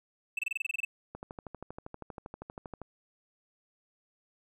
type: tone bursts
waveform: triangle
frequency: 2637 Hz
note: E7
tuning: in tune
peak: -27 dBFS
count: 11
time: 0.37-0.85 s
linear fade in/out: 5 ms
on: 20 ms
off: 26 ms
type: click train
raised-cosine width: 1 ms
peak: -27 dBFS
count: 22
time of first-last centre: 1.15-2.817 s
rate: 12.6 Hz
effects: none